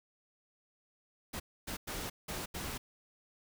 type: noise bursts at uneven times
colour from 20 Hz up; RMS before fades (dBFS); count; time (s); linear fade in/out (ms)
pink; -40; 5; 1.33-1.4 / 1.67-1.77 / 1.87-2.1 / 2.28-2.46 / 2.54-2.78; 10
effects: none